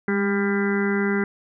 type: harmonic tone with a mistuned harmonic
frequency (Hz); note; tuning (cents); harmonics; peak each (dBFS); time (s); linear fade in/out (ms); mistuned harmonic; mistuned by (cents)
199.4; G3; +30; 1 / 2 / 4 / 5 / 6 / 7 / 8 / 9 / 10; -22 / -24 / -37 / -38 / -40 / -32 / -31 / -39 / -31; 0.08-1.24; 2; 1; +26
effects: none